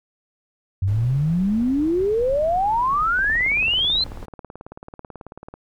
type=exponential sweep; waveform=sine; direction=up; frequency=91.7 to 4186 Hz; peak=-17 dBFS; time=0.82-4.04 s; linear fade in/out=5 ms
type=noise; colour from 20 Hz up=brown; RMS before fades=-35 dBFS; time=0.87-4.26 s; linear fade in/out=10 ms
type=click train; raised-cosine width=1 ms; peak=-23 dBFS; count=44; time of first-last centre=3.19-5.54 s; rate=18.3 Hz
effects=none